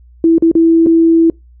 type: tone with dropouts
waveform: sine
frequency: 329.6 Hz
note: E4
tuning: in tune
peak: -5 dBFS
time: 0.24-1.3 s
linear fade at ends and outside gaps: 2 ms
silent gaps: 0.382-0.423 / 0.515-0.552 / 0.863-0.868 s
effects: noise-tail reverb RT60 0.2 s tail -26 dB re dry + added 60 Hz sine -39 dBFS peak until 1.6 s